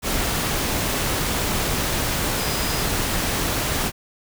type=tone in noise; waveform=sine; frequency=4974 Hz; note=D#8; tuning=1 cent flat; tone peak=-33 dBFS; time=2.36-2.87 s; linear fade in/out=50 ms; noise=pink; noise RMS=-23 dBFS; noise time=0.02-3.92 s; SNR=-13 dB; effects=none